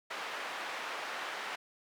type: band-pass noise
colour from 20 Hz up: white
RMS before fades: -40 dBFS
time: 0.1-1.56 s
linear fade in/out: 10 ms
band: 530 to 2000 Hz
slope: 12 dB/octave
effects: none